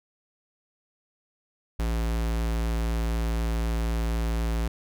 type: tone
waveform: square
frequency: 56.5 Hz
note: A1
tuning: 47 cents sharp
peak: -25 dBFS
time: 1.79-4.68 s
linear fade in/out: 5 ms
effects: none